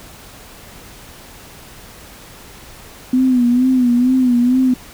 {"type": "tone with vibrato", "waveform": "sine", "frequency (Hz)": 250, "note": "B3", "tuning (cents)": 21, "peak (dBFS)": -10, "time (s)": [3.13, 4.74], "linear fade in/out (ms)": 5, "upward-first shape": "sine", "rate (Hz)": 2.2, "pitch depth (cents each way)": 72, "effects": ["pink hiss -39 dBFS RMS until 4.93 s"]}